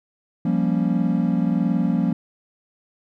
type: chord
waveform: triangle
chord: G half-diminished seventh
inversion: third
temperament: equal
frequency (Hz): 174.61 / 196 / 233.1 / 277.2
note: F3 / G3 / Bb3 / Db4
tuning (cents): 0 / 0 / 0 / 0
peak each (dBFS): -20 / -22 / -21 / -24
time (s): 0.45-2.13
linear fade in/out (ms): 5
effects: none